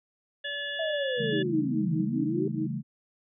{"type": "harmonic tone", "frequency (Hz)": 574, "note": "D5", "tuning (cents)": -40, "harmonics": [1, 3, 5, 6], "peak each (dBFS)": [-40, -34, -39, -37], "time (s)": [0.44, 1.43], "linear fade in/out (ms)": 10}
{"type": "linear two-way sweep", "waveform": "sine", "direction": "down then up", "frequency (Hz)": [659.3, 150.8, 401.3], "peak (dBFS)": -28, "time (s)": [0.79, 2.48], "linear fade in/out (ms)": 5, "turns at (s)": 1.94}
{"type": "chord", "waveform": "sine", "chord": "A dominant seventh", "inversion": "first", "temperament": "equal", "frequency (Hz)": [138.59, 164.81, 196, 220], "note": ["C#3", "E3", "G3", "A3"], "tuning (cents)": [0, 0, 0, 0], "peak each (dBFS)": [-34, -36, -37, -34], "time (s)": [1.17, 2.83], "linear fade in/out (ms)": 50}
{"type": "tone with tremolo", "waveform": "sine", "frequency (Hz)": 314.4, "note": "D#4", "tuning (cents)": 18, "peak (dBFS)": -27, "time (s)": [1.32, 2.67], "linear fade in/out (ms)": 10, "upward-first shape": "sine", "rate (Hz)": 4.8, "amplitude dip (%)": 90}
{"effects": []}